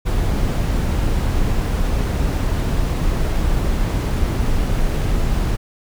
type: noise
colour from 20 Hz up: brown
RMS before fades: -18 dBFS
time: 0.05-5.57 s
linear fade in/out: 20 ms
effects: none